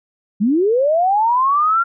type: linear sweep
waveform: sine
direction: up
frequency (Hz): 188 to 1396.9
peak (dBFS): -12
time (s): 0.4-1.84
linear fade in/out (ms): 20
effects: none